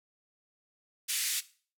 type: band-pass noise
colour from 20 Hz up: white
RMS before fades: -32 dBFS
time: 1.08-1.41 s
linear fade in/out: 20 ms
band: 1900 to 12000 Hz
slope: 24 dB/octave
effects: noise-tail reverb RT60 0.4 s tail -17 dB re dry